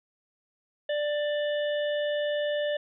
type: harmonic tone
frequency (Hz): 590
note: D5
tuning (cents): +8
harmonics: 1 / 3 / 5 / 6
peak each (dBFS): -26 / -36 / -40 / -42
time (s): 0.89-2.77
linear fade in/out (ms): 5
effects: none